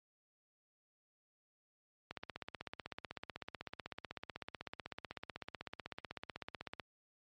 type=click train; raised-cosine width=0.3 ms; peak=-27 dBFS; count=76; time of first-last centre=2.11-6.797 s; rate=16 Hz; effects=high-pass 60 Hz 12 dB/octave + MP3 48 kbps